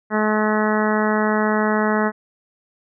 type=harmonic tone; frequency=213.9 Hz; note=A3; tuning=49 cents flat; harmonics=1 / 2 / 3 / 4 / 5 / 6 / 7 / 8 / 9; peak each=-20 / -23 / -25 / -26 / -27 / -28 / -28 / -29 / -30 dBFS; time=0.1-2.12 s; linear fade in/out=50 ms; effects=none